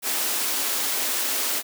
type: high-pass noise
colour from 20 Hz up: white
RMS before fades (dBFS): -25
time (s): 0.02-1.63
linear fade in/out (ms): 50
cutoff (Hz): 230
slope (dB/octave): 96
effects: none